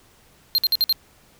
square tone bursts, 4186 Hz, C8, in tune, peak -16 dBFS, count 5, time 0.55-0.926 s, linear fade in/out 0 ms, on 32 ms, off 54 ms, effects pink hiss -55 dBFS RMS until 1.39 s

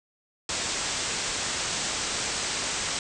white low-pass noise, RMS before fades -30 dBFS, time 0.49-2.99 s, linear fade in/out 2 ms, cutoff 8400 Hz, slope 96 dB/octave, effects none

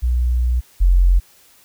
sine tone pair in turn, 61 / 44.63 Hz, B1 / F1, -21 / +38 cents, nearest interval perfect fourth, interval 541 cents, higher first, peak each -14 / -9 dBFS, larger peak second, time 0.02-0.61 / 0.8-1.2 s, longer first, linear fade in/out 20 ms, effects white hiss -51 dBFS RMS until 1.64 s

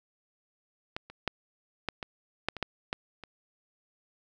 clicks, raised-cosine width 0.3 ms, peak -18 / -30 / -12 / -14 / -20 / -11 / -23 / -13 / -14 / -27 dBFS, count 10, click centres 0.965 / 1.1 / 1.277 / 1.887 / 2.028 / 2.486 / 2.567 / 2.627 / 2.929 / 3.237 s, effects none

